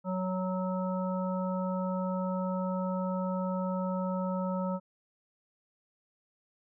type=harmonic tone; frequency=185.5 Hz; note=F#3; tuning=5 cents sharp; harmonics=1 / 3 / 5 / 7; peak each=-31 / -35 / -39 / -41 dBFS; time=0.04-4.8 s; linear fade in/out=50 ms; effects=none